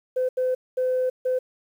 sine tone bursts at uneven times, 510 Hz, C5, 44 cents flat, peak -19 dBFS, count 4, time 0.16-0.29 / 0.37-0.55 / 0.77-1.1 / 1.25-1.39 s, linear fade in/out 10 ms, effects tanh soft clip ceiling -17 dBFS + 9-bit

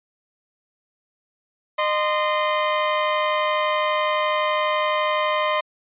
sawtooth tone pair together, 612 / 1037.3 Hz, D#5 / C6, -29 / -15 cents, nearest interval major sixth, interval 914 cents, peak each -18 dBFS, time 1.78-5.61 s, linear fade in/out 10 ms, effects resampled to 8000 Hz

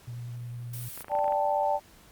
sine tone with vibrato, 120.3 Hz, B2, 45 cents flat, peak -35 dBFS, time 0.07-0.89 s, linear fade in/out 10 ms, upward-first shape sine, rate 11 Hz, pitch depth 11 cents each way
blue noise, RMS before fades -41 dBFS, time 0.73-1.03 s, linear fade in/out 5 ms
clicks, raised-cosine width 0.5 ms, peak -27 dBFS, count 10, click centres 0.976 / 1.008 / 1.045 / 1.083 / 1.117 / 1.152 / 1.189 / 1.243 / 1.28 / 1.323 s
sine chord, D suspended fourth, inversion none, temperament equal, 587.3 / 784 / 880 Hz, D5 / G5 / A5, 0 / 0 / 0 cents, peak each -28 dBFS, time 1.09-1.8 s, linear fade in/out 50 ms
effects pink hiss -56 dBFS RMS until 2.11 s + Opus 48 kbps

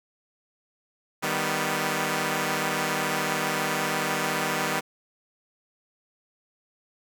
5% pulse chord, Eb augmented, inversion none, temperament equal, 155.56 / 196 / 246.9 Hz, Eb3 / G3 / B3, 0 / 0 / 0 cents, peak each -18 dBFS, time 1.22-4.81 s, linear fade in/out 20 ms, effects none

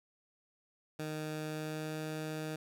15% pulse tone with pitch glide, 154.5 to 155.66 Hz, D#3 to D#3, -12 to +1 cents, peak -31 dBFS, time 0.99-2.56 s, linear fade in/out 5 ms, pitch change +13 cents, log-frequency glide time 1.45-1.98 s, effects none

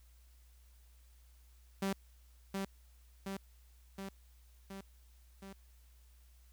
sawtooth tone with echo, 194.7 Hz, G3, 12 cents flat, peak -29 dBFS, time 1.82-1.93 s, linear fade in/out 5 ms, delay 720 ms, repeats 5, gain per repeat -3 dB, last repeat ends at 5.53 s, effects added 60 Hz sine -59 dBFS peak until 6.52 s + white hiss -71 dBFS RMS until 6.52 s

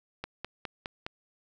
click train, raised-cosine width 0.3 ms, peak -19 dBFS, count 5, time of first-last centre 0.24-1.065 s, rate 4.85 Hz, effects none

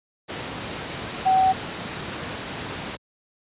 sine tone in noise, 758 Hz, F#5, 42 cents sharp, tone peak -15 dBFS, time 1.25-1.53 s, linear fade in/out 20 ms, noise pink, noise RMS -31 dBFS, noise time 0.28-2.97 s, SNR +13 dB, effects high-pass 100 Hz 12 dB/octave + resampled to 8000 Hz

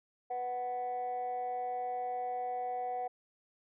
sine tone pair together, 493.9 / 743.2 Hz, B4 / F#5, 0 / +7 cents, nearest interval perfect fifth, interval 707 cents, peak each -39 / -33 dBFS, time 0.3-3.08 s, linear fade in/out 10 ms, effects tanh soft clip ceiling -30 dBFS

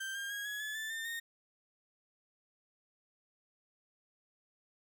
35% pulse tone with pitch steps, 1568 / 1604.7 / 1642.2 / 1680.5 / 1719.8 / 1760 / 1801.2 / 1843.3 Hz, G6 / G6 / G#6 / G#6 / A6 / A6 / A6 / A#6, 0 / +40 / -20 / +20 / -40 / 0 / +40 / -20 cents, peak -36 dBFS, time 0-1.2 s, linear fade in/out 10 ms, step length 150 ms, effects none

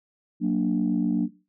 sine chord, Gb augmented, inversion none, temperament equal, 185 / 233.1 / 293.7 Hz, Gb3 / Bb3 / D4, 0 / 0 / 0 cents, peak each -24 dBFS, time 0.4-1.29 s, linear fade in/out 50 ms, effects noise-tail reverb RT60 0.3 s tail -18 dB re dry + tanh soft clip ceiling -14 dBFS

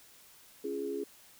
sine chord, Db major, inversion none, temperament equal with one note detuned, 277.2 / 343.4 / 415.3 Hz, Db4 / F4 / Ab4, 0 / -29 / 0 cents, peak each -40 / -40 / -35 dBFS, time 0.64-1.04 s, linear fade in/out 5 ms, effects white hiss -58 dBFS RMS until 1.39 s

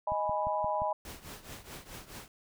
sine chord, G# minor, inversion second, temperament equal, 622.3 / 830.6 / 987.8 Hz, D#5 / G#5 / B5, 0 / 0 / 0 cents, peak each -33 dBFS, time 0.07-0.93 s, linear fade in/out 5 ms
click train, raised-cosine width 5 ms, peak -30 dBFS, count 5, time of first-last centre 0.12-0.819 s, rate 5.72 Hz
pink noise with tremolo, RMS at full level -43 dBFS, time 1.05-2.28 s, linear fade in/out 2 ms, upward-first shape triangle, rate 4.7 Hz, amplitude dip 85%
effects none

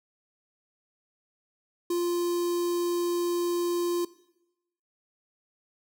square tone with notch filter, 348.1 Hz, F4, 6 cents flat, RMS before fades -27 dBFS, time 1.9-4.05 s, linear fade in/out 5 ms, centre 2000 Hz, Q 0.52, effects noise-tail reverb RT60 0.9 s tail -19 dB re dry

